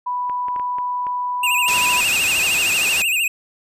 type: tone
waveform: sine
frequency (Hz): 987.8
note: B5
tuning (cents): 0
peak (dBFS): -20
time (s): 0.06-2.01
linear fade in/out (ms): 10
type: clicks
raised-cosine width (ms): 0.5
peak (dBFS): -21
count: 6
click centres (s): 0.297 / 0.484 / 0.562 / 0.597 / 0.785 / 1.068
type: tone with vibrato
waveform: square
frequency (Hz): 2637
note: E7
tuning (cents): 0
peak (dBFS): -17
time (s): 1.43-3.28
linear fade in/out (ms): 5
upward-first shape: sine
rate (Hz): 13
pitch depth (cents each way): 120
type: low-pass noise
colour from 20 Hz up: white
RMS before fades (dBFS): -26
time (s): 1.68-3.02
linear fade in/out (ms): 0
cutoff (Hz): 9700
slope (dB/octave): 96
effects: none